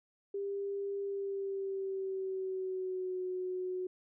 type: tone with pitch glide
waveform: sine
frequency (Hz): 398.6 to 367.6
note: G4 to F#4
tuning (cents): +29 to -11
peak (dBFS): -34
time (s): 0.34-3.87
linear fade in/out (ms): 5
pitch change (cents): -140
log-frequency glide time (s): 1.02-3.21
effects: none